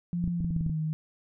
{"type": "tone with pitch glide", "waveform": "sine", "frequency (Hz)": [173.6, 156.46], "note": ["F3", "D#3"], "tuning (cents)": [-10, 10], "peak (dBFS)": -27, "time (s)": [0.13, 0.93], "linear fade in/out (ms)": 0, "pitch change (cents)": -180, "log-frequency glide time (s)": [0.32, 0.78]}
{"type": "clicks", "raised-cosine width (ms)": 5, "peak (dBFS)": -21, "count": 9, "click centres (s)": [0.241, 0.277, 0.406, 0.446, 0.507, 0.564, 0.609, 0.664, 0.697]}
{"effects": []}